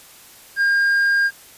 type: tone with tanh clipping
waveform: triangle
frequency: 1611 Hz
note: G6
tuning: 47 cents sharp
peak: -15 dBFS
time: 0.56-1.31 s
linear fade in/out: 50 ms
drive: 8 dB
effects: white hiss -45 dBFS RMS until 1.57 s + resampled to 32000 Hz